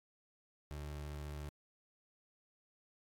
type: tone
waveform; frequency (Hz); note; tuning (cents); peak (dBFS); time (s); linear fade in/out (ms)
30% pulse; 73.7; D2; +7; -40; 0.71-1.49; 0
effects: AAC 64 kbps